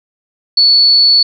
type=tone; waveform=sine; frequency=4435 Hz; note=C#8; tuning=in tune; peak=-5 dBFS; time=0.57-1.23 s; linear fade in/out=5 ms; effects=none